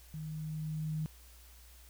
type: tone with level ramp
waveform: sine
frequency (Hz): 155.56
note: D#3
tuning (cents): 0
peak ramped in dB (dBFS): -39 to -32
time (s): 0.14-1.06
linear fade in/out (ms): 0
effects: added 60 Hz sine -55 dBFS peak until 1.89 s + white hiss -60 dBFS RMS until 1.89 s